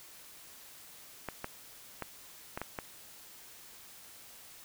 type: clicks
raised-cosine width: 0.5 ms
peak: -21 dBFS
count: 6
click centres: 1.287 / 1.444 / 2.023 / 2.575 / 2.616 / 2.788 s
effects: white hiss -53 dBFS RMS until 4.64 s